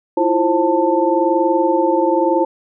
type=tone cluster; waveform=sine; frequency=326.9 / 347.8 / 531 / 887 Hz; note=E4 / F4 / C5 / A5; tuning=-14 / -7 / +25 / +14 cents; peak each=-18 dBFS; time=0.17-2.45 s; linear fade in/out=5 ms; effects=none